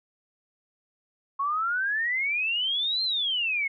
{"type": "exponential two-way sweep", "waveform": "sine", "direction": "up then down", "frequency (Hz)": [1089, 4196, 2145], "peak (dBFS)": -24, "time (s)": [1.39, 3.68], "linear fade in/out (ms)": 10, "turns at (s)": 3.03, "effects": []}